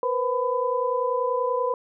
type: tone cluster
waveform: sine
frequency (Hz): 482.7 / 513 / 1002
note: B4 / C5 / B5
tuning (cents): -40 / -34 / +25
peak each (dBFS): -26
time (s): 0.03-1.74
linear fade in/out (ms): 2
effects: none